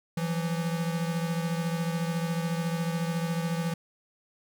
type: beating tone pair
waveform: square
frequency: 166 / 180 Hz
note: E3 / F#3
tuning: +12 / -47 cents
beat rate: 14 Hz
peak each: -29 / -35 dBFS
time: 0.17-3.74 s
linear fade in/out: 5 ms
effects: none